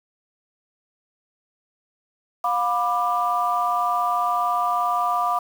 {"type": "chord", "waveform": "sine", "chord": "B diminished", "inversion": "second", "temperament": "just", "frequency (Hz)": [711.2, 987.8, 1185.3], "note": ["F5", "B5", "D6"], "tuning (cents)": [31, 0, 16], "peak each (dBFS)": [-23, -25, -22], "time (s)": [2.44, 5.39], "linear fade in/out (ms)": 5, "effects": ["tanh soft clip ceiling -10 dBFS", "7-bit"]}